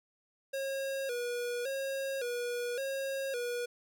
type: tone with vibrato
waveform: square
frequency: 512 Hz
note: C5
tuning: 38 cents flat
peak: -34 dBFS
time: 0.53-3.66 s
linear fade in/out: 10 ms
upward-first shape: square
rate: 0.89 Hz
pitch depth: 100 cents each way
effects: none